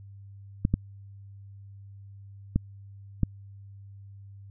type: clicks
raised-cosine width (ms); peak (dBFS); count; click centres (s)
5; -10; 4; 0.651 / 0.74 / 2.56 / 3.233
effects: added 99 Hz sine -44 dBFS peak until 4.5 s